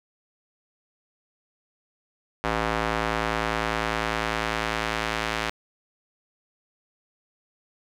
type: tone with band-pass filter sweep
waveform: square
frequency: 55 Hz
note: A1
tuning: in tune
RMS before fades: -27 dBFS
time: 2.44-5.5 s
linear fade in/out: 0 ms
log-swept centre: 1200 to 2200 Hz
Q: 0.75
effects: none